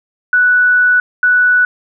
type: tone pair in turn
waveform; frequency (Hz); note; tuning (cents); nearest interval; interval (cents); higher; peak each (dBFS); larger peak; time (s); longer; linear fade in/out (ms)
sine; 1480 / 1480; F#6 / F#6; 0 / 0; unison; 0; neither; -7; neither; 0.33-1 / 1.23-1.65; first; 2
effects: none